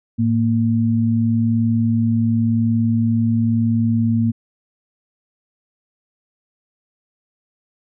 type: tone pair together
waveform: sine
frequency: 109.6 / 230.5 Hz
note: A2 / A#3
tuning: -6 / -19 cents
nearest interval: octave + minor second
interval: 1287 cents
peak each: -18 / -16 dBFS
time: 0.18-4.32 s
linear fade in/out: 20 ms
effects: none